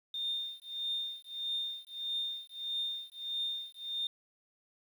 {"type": "tone with tremolo", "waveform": "sine", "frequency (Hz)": 3633, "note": "A#7", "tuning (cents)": -45, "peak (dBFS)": -30, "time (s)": [0.14, 4.07], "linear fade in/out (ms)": 2, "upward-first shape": "triangle", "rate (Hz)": 1.6, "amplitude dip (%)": 100, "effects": ["tanh soft clip ceiling -26 dBFS", "10-bit"]}